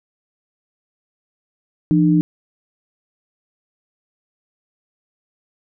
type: tone pair together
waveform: sine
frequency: 169.64 / 302 Hz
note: E3 / D4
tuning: +50 / +48 cents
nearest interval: minor seventh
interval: 998 cents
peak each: -14 dBFS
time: 1.91-2.21 s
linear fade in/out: 0 ms
effects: none